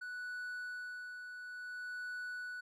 triangle tone with tremolo, 1480 Hz, F#6, in tune, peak -38 dBFS, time 0.01-2.61 s, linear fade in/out 10 ms, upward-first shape sine, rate 0.58 Hz, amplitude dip 45%, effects resampled to 32000 Hz

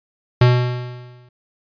square tone with exponential decay, 123.47 Hz, B2, in tune, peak -8 dBFS, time 0.41-1.29 s, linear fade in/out 5 ms, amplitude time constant 190 ms, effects resampled to 11025 Hz

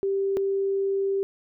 sine tone pair in turn, 392 / 392 Hz, G4 / G4, 0 / 0 cents, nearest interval unison, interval 0 cents, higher neither, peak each -22 dBFS, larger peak neither, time 0.03-0.37 / 0.37-1.23 s, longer second, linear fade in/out 0 ms, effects none

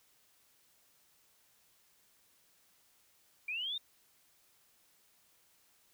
sine linear sweep, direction up, 2327 to 3717 Hz, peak -35 dBFS, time 3.48-3.78 s, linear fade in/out 5 ms, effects white hiss -69 dBFS RMS until 5.93 s

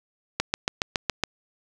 click train, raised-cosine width 0.2 ms, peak -5 dBFS, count 7, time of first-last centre 0.4-1.237 s, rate 7.17 Hz, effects none

